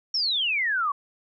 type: exponential sweep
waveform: sine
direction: down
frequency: 5588 to 1100 Hz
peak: -22 dBFS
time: 0.14-0.92 s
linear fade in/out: 5 ms
effects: none